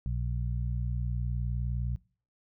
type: harmonic tone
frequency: 59.8 Hz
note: A#1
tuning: 45 cents sharp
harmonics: 1 / 2 / 3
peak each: -31 / -33 / -41 dBFS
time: 0.06-1.96 s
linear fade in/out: 0 ms
effects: noise-tail reverb RT60 0.4 s tail -21 dB re dry